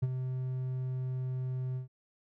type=tone with ADSR envelope; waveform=triangle; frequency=128.6 Hz; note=C3; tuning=30 cents flat; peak=-22 dBFS; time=0.02-1.88 s; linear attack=12 ms; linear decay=36 ms; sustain=-8 dB; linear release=120 ms; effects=none